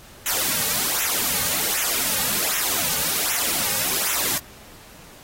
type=noise with flanger; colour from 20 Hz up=white; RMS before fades=-23 dBFS; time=0.26-4.38 s; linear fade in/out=2 ms; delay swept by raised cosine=0.21 to 3.01 ms; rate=1.3 Hz; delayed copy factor=-0.9; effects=pink hiss -46 dBFS RMS until 5.23 s + AAC 48 kbps